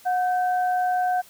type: tone pair together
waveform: sine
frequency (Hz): 729 / 1544.7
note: F#5 / G6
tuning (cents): -26 / -26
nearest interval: octave + minor second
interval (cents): 1300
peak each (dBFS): -20 / -32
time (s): 0.05-1.22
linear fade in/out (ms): 20
effects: white hiss -51 dBFS RMS until 1.29 s